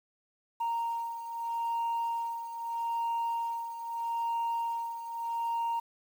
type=beating tone pair; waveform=sine; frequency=928 / 928.79 Hz; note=A#5 / A#5; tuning=-8 / -7 cents; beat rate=0.79 Hz; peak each=-30 / -35 dBFS; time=0.6-5.8 s; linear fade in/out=10 ms; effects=tanh soft clip ceiling -27 dBFS + 9-bit